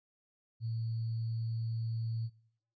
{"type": "tone with sample-and-hold", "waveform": "sine", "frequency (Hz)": 113.7, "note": "A#2", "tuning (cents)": -43, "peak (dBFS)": -33, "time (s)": [0.6, 2.3], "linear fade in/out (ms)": 50, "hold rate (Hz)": 4410, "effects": ["noise-tail reverb RT60 0.7 s tail -22 dB re dry", "resampled to 16000 Hz"]}